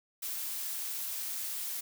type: noise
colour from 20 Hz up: blue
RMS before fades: -37 dBFS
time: 0.22-1.81 s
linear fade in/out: 10 ms
effects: none